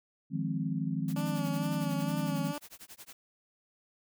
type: chord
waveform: sine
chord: F minor seventh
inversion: third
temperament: equal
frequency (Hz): 155.56 / 174.61 / 207.7 / 261.6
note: Eb3 / F3 / Ab3 / C4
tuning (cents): 0 / 0 / 0 / 0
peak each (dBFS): -34 / -35 / -37 / -36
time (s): 0.3-2.54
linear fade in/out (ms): 50
type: noise with tremolo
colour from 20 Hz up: white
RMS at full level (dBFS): -47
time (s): 1.08-3.13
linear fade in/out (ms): 2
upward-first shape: sine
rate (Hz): 11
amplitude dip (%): 100
type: tone with vibrato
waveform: 15% pulse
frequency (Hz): 289.7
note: D4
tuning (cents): -24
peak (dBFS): -30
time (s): 1.16-2.58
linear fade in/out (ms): 2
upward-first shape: sine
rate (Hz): 2.2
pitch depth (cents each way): 41
effects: none